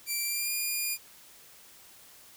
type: tone with pitch glide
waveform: 5% pulse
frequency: 2349 to 2421 Hz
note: D7 to D#7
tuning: 0 to -48 cents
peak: -20 dBFS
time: 0.06-0.98 s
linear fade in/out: 50 ms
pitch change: +52 cents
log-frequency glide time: 0.24-0.52 s
effects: white hiss -54 dBFS RMS until 2.36 s